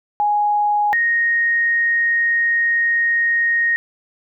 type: tone pair in turn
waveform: sine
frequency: 830.6 / 1864.6 Hz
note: G#5 / A#6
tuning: 0 / 0 cents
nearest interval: octave + major second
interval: 1400 cents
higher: second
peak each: -14 dBFS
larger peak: neither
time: 0.2-0.93 / 0.93-3.76 s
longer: second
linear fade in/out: 0 ms
effects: none